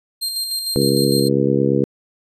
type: tone with tremolo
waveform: sawtooth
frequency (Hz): 4186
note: C8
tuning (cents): 0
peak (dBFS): -17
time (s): 0.21-1.29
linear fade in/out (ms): 20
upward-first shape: square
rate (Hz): 6.6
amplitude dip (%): 40
type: harmonic tone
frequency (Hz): 68.8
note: C#2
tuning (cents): -12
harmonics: 2 / 3 / 4 / 5 / 6 / 7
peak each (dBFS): -21 / -21 / -21 / -21 / -21 / -21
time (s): 0.76-1.84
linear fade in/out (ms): 0
effects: resampled to 32000 Hz